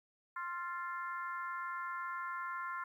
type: harmonic tone with a mistuned harmonic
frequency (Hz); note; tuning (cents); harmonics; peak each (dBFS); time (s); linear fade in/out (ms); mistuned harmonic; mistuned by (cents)
351; F4; +9; 3 / 4 / 5 / 6; -41 / -42 / -47 / -54; 0.36-2.84; 5; 4; -29
effects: 12-bit